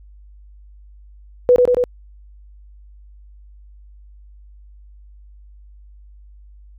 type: tone with echo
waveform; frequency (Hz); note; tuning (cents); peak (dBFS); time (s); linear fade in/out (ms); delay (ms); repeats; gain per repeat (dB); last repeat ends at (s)
sine; 493.9; B4; 0; -7; 1.49-1.56; 0; 93; 3; -2; 1.839
effects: added 50 Hz sine -41 dBFS peak until 6.78 s